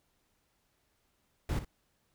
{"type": "noise with echo", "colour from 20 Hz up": "brown", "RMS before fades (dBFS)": -32, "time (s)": [1.49, 1.59], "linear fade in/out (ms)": 2, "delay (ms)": 58, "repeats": 1, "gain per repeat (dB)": -11, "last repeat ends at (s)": 1.648, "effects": ["pink hiss -75 dBFS RMS until 2.14 s"]}